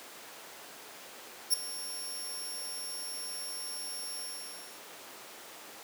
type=tone with ADSR envelope; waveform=15% pulse; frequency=5500 Hz; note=F8; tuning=27 cents flat; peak=-15 dBFS; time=1.5-4.82 s; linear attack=33 ms; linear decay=9 ms; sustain=-17 dB; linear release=620 ms; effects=pink hiss -47 dBFS RMS until 5.83 s + high-pass 400 Hz 12 dB/octave